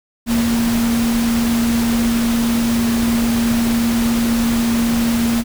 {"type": "tone in noise", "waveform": "sine", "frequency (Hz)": 232.8, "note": "A#3", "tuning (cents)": -2, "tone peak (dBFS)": -14, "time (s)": [0.26, 5.44], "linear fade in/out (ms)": 50, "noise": "pink", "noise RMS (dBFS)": -24, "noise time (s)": [0.26, 5.44], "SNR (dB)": 7, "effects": []}